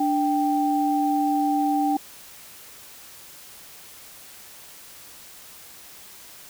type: tone pair together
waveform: sine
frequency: 293.7 / 784 Hz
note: D4 / G5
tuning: 0 / 0 cents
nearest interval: octave + perfect fourth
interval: 1700 cents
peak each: -22 dBFS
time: 0-1.97 s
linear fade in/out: 5 ms
effects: white hiss -45 dBFS RMS until 6.49 s